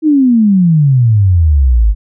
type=exponential sweep; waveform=sine; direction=down; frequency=321.3 to 49.34 Hz; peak=-5 dBFS; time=0.02-1.95 s; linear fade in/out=50 ms; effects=none